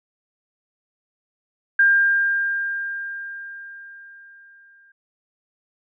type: tone with exponential decay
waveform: sine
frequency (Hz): 1600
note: G6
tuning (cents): +35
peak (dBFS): -11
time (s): 1.79-4.92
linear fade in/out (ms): 5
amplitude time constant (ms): 680
effects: none